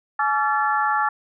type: tone cluster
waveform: sine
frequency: 850 / 1142 / 1362 / 1739 Hz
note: G#5 / D6 / F6 / A6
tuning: +40 / -49 / -44 / -21 cents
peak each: -22 / -25 / -23 / -26 dBFS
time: 0.19-1.09 s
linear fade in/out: 5 ms
effects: none